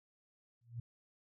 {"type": "tone with exponential growth", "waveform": "sine", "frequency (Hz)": 118, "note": "A#2", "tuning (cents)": 22, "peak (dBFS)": -36, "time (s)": [0.61, 0.8], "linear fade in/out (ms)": 5, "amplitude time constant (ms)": 41, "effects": []}